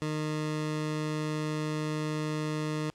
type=tone; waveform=20% pulse; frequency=153.5 Hz; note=D#3; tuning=23 cents flat; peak=-25 dBFS; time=0.02-2.9 s; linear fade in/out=0 ms; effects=pink hiss -67 dBFS RMS until 2.94 s + low-pass 8000 Hz 12 dB/octave